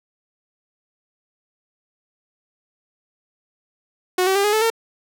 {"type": "tone with pitch steps", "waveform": "sawtooth", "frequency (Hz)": [366.1, 382.3, 399.2, 416.9, 435.4, 454.6], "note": ["F#4", "G4", "G4", "G#4", "A4", "A#4"], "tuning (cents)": [-18, -43, 32, 7, -18, -43], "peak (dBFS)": -12, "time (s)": [4.18, 4.702], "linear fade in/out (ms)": 5, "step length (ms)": 87, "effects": []}